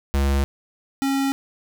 square tone pair in turn, 69.3 / 273 Hz, C#2 / C#4, 0 / -26 cents, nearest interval 2 octaves, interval 2374 cents, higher second, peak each -18 / -20 dBFS, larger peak first, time 0.14-0.44 / 1.02-1.32 s, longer neither, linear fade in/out 0 ms, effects none

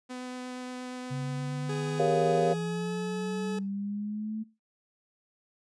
sawtooth tone with vibrato, 251.6 Hz, B3, 32 cents sharp, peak -33 dBFS, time 0.09-2.54 s, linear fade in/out 20 ms, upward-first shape triangle, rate 8.5 Hz, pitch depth 8 cents each way
sine exponential sweep, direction up, 136.3 to 220 Hz, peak -31 dBFS, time 1.1-4.44 s, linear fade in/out 20 ms
40% pulse tone with pitch glide, 415.3 to 429 Hz, G#4 to A4, 0 to -44 cents, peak -33 dBFS, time 1.69-3.59 s, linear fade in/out 5 ms, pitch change +56 cents, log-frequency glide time 2.36-2.93 s
sine chord, G half-diminished seventh, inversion none, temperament equal, 392 / 466.2 / 554.4 / 698.5 Hz, G4 / Bb4 / Db5 / F5, 0 / 0 / 0 / 0 cents, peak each -29 / -28 / -30 / -28 dBFS, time 1.99-2.54 s, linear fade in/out 10 ms
effects noise-tail reverb RT60 0.3 s tail -22 dB re dry + resampled to 22050 Hz

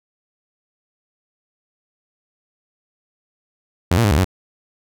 sawtooth tone with pitch steps, 88 / 117 / 102.1 / 72.7 / 93.4 Hz, F2 / A#2 / G#2 / D2 / F#2, +14 / +7 / -29 / -17 / +17 cents, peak -9 dBFS, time 3.91-4.245 s, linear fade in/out 5 ms, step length 67 ms, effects none

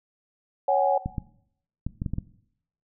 sine chord, C# suspended fourth, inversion none, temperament equal with one note detuned, 554.4 / 752.5 / 830.6 Hz, C#5 / F#5 / G#5, 0 / +29 / 0 cents, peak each -23 / -23 / -24 dBFS, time 0.68-0.98 s, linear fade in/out 5 ms
clicks, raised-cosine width 5 ms, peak -16 dBFS, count 7, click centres 1.06 / 1.182 / 1.866 / 2.019 / 2.062 / 2.136 / 2.184 s
effects noise-tail reverb RT60 0.7 s tail -18 dB re dry

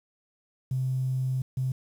triangle tone bursts at uneven times, 130 Hz, C3, 11 cents flat, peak -21 dBFS, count 2, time 0.71-1.42 / 1.57-1.72 s, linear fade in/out 5 ms, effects tanh soft clip ceiling -23 dBFS + 9-bit

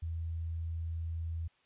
sine tone, 82.41 Hz, E2, in tune, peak -34 dBFS, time 0.02-1.48 s, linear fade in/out 10 ms, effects white hiss -70 dBFS RMS until 1.65 s + resampled to 8000 Hz

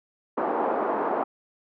white band-pass noise, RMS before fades -26 dBFS, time 0.37-1.24 s, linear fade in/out 10 ms, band 270 to 1000 Hz, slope 24 dB/octave, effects none

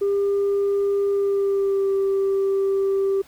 sine tone with pitch glide, 400 to 390.9 Hz, G4 to G4, +35 to -5 cents, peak -16 dBFS, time 0.01-3.22 s, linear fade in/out 10 ms, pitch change -40 cents, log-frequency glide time 1.1-1.92 s, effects tanh soft clip ceiling -16 dBFS + pink hiss -52 dBFS RMS until 3.27 s

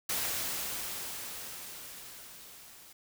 white noise with level ramp, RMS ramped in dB -32 to -54 dBFS, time 0.09-2.93 s, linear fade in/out 5 ms, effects none

